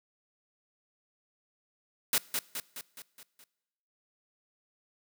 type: noise with echo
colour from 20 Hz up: white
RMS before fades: -26 dBFS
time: 2.13-2.18 s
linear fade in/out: 2 ms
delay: 210 ms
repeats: 6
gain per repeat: -5 dB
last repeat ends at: 3.44 s
effects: noise-tail reverb RT60 1.0 s tail -22 dB re dry + high-pass 200 Hz 12 dB/octave